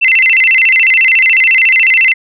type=tone with vibrato; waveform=sine; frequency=2349 Hz; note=D7; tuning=in tune; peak=-5 dBFS; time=0.01-2.14 s; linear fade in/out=20 ms; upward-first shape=square; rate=14 Hz; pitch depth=230 cents each way; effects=none